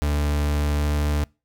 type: tone with pitch glide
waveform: 40% pulse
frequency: 73.42 to 73.93 Hz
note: D2 to D2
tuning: 0 to +12 cents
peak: -19 dBFS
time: 0.02-1.24 s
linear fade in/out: 0 ms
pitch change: +12 cents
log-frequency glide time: 0.77-0.87 s
effects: noise-tail reverb RT60 0.3 s tail -26 dB re dry

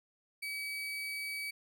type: tone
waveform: 35% pulse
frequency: 2282 Hz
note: C#7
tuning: 50 cents sharp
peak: -35 dBFS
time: 0.42-1.51 s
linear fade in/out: 10 ms
effects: none

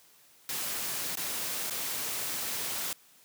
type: noise with dropouts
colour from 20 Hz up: white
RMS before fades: -34 dBFS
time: 0.49-2.93 s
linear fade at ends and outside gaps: 2 ms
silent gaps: 1.155-1.171 / 1.699-1.707 s
effects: white hiss -60 dBFS RMS until 3.24 s + high-pass 100 Hz 12 dB/octave

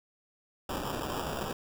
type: noise with sample-and-hold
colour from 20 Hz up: blue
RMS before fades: -35 dBFS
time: 0.69-1.53 s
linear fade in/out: 5 ms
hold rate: 2100 Hz
effects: none

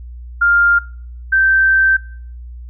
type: tone pair in turn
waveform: sine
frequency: 1401 / 1557.2 Hz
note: F6 / G6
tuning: +5 / -12 cents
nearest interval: major second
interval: 183 cents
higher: second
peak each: -9 dBFS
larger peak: neither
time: 0.41-0.79 / 1.32-1.97 s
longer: second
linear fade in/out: 10 ms
effects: noise-tail reverb RT60 0.6 s tail -24 dB re dry + added 60 Hz sine -29 dBFS peak until 2.69 s

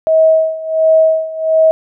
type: tone with tremolo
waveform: sine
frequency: 639 Hz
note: D#5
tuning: 46 cents sharp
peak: -5 dBFS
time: 0.07-1.71 s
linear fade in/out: 0 ms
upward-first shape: sine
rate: 1.4 Hz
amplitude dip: 85%
effects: none

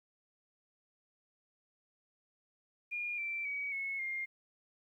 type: tone with pitch steps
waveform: sine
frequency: 2423 / 2343 / 2266 / 2191 / 2119 Hz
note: D#7 / D7 / C#7 / C#7 / C7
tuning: -47 / -5 / +37 / -21 / +21 cents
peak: -35 dBFS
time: 2.91-4.26 s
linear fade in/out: 20 ms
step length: 270 ms
effects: 12-bit

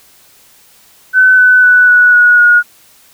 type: tone with pitch steps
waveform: sine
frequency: 1515 / 1500.2 / 1485.5 / 1471 / 1456.6 / 1442.4 Hz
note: F#6 / F#6 / F#6 / F#6 / F#6 / F#6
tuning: +40 / +23 / +6 / -11 / -28 / -45 cents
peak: -3 dBFS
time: 1.13-2.63 s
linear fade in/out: 50 ms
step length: 250 ms
effects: white hiss -45 dBFS RMS until 3.13 s

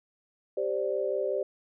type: chord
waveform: sine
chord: G suspended fourth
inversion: none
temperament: just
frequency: 392 / 522.7 / 588 Hz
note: G4 / C5 / D5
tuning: 0 / -2 / +2 cents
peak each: -31 dBFS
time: 0.57-1.43 s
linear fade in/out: 5 ms
effects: none

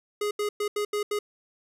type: tone bursts at uneven times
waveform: square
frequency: 415.3 Hz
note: G#4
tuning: in tune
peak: -26 dBFS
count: 6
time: 0.21-0.31 / 0.39-0.49 / 0.6-0.68 / 0.76-0.85 / 0.93-1.03 / 1.11-1.19 s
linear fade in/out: 5 ms
effects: resampled to 32000 Hz + 11-bit

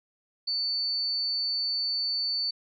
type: tone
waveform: sine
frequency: 4500 Hz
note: C#8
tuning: 25 cents sharp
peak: -26 dBFS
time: 0.47-2.51 s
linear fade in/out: 10 ms
effects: none

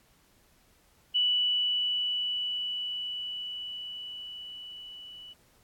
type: tone with level ramp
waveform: sine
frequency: 2960 Hz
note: F#7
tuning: in tune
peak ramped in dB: -22 to -44 dBFS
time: 1.14-5.34 s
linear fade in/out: 20 ms
effects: pink hiss -64 dBFS RMS until 5.63 s + AAC 64 kbps

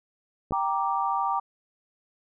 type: clicks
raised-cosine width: 2 ms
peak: -19 dBFS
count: 2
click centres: 0.509 / 0.522 s
type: chord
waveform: sine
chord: G minor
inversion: none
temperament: equal with one note detuned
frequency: 784 / 937.2 / 1174.7 Hz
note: G5 / Bb5 / D6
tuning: 0 / +9 / 0 cents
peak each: -28 dBFS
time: 0.52-1.4 s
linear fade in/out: 10 ms
effects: none

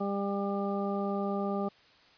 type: harmonic tone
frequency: 199.5 Hz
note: G3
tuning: 31 cents sharp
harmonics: 1 / 2 / 3 / 4 / 6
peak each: -32 / -35 / -37 / -38 / -40 dBFS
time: 0-1.69 s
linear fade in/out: 10 ms
effects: white hiss -60 dBFS RMS until 2.17 s + resampled to 11025 Hz

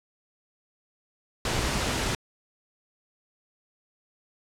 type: noise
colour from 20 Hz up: pink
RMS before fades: -27 dBFS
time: 1.45-2.15 s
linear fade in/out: 2 ms
effects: low-pass 8000 Hz 12 dB/octave

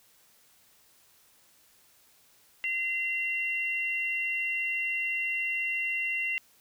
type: tone pair together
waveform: sine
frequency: 2058 / 2747 Hz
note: C7 / F7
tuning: -29 / -29 cents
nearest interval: perfect fourth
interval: 500 cents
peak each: -31 / -30 dBFS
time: 2.64-6.38 s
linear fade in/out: 0 ms
effects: white hiss -62 dBFS RMS until 6.6 s

